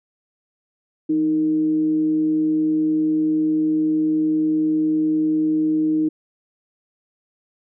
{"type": "tone with frequency modulation", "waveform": "sine", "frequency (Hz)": 311.1, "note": "D#4", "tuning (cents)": 0, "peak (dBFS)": -16, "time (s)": [1.09, 6.09], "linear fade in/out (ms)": 10, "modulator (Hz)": 144, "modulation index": 0.21, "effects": []}